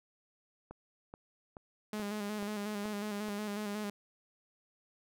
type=click train; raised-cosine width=1 ms; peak=-32 dBFS; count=7; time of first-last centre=0.71-3.285 s; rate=2.33 Hz
type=tone with vibrato; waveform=sawtooth; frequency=207.7 Hz; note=G#3; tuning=in tune; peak=-32 dBFS; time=1.93-3.9 s; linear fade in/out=2 ms; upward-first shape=square; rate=5.5 Hz; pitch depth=36 cents each way
effects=none